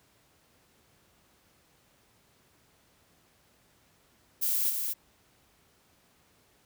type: noise with echo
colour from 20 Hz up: violet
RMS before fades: -28 dBFS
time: 4.41-4.71 s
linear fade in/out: 20 ms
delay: 230 ms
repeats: 1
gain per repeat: -4 dB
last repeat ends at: 4.94 s
effects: pink hiss -65 dBFS RMS until 6.65 s + high-pass 60 Hz 12 dB/octave